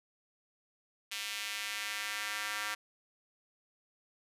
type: tone with high-pass filter sweep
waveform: square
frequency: 105.6 Hz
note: G#2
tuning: 29 cents sharp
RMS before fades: -38 dBFS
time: 1.11-2.75 s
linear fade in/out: 10 ms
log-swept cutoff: 2700 to 1500 Hz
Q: 1.5
effects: resampled to 32000 Hz